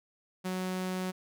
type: tone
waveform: sawtooth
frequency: 185 Hz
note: F#3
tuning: in tune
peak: -28 dBFS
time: 0.44-1.12 s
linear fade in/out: 20 ms
effects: none